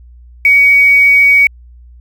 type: tone with quantisation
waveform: sine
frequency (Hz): 2253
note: C#7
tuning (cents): +28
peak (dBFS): -4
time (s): 0.45-1.47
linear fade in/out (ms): 2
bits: 5
effects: added 60 Hz sine -35 dBFS peak until 2 s